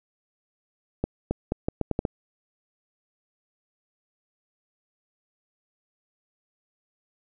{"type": "accelerating click train", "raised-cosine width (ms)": 2, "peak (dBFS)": -11, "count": 8, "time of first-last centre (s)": [1.04, 2.052], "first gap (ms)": 270, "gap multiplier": 0.78, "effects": []}